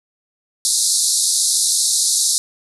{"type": "band-pass noise", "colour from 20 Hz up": "white", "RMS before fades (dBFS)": -17, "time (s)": [0.65, 2.38], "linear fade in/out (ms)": 0, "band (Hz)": [3800, 11000], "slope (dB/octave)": 96, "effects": []}